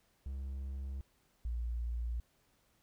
triangle / sine tone pair in turn, 67.4 / 58.66 Hz, C#2 / A#1, -48 / +12 cents, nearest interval major second, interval 240 cents, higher first, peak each -36 / -34 dBFS, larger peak second, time 0.26-1.01 / 1.45-2.2 s, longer neither, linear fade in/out 0 ms, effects pink hiss -73 dBFS RMS until 2.82 s

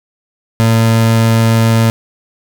30% pulse tone, 113.4 Hz, A#2, 47 cents flat, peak -5 dBFS, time 0.6-1.9 s, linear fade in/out 0 ms, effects none

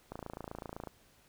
click train, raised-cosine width 1 ms, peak -27 dBFS, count 22, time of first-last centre 0.12-0.873 s, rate 27.9 Hz, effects pink hiss -65 dBFS RMS until 1.28 s

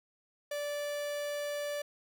45% pulse tone, 583 Hz, D5, 13 cents flat, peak -34 dBFS, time 0.51-1.82 s, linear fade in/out 5 ms, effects none

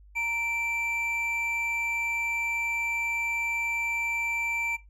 triangle tone pair together, 928.2 / 2339 Hz, A#5 / D7, -8 / -8 cents, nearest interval octave + major third, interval 1600 cents, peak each -35 / -26 dBFS, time 0.15-4.77 s, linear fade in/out 20 ms, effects noise-tail reverb RT60 0.2 s tail -18 dB re dry + added 50 Hz sine -50 dBFS peak until 4.89 s

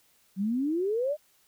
sine exponential sweep, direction up, 185 to 622.3 Hz, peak -25 dBFS, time 0.36-1.17 s, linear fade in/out 50 ms, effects white hiss -65 dBFS RMS until 1.47 s

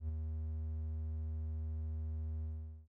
triangle tone with ADSR envelope, 78.5 Hz, D#2, 16 cents sharp, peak -31 dBFS, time 0-2.88 s, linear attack 89 ms, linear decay 7 ms, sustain -4 dB, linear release 450 ms, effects none

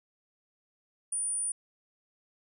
sine tone, 9397 Hz, D9, in tune, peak -29 dBFS, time 1.12-1.52 s, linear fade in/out 5 ms, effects none

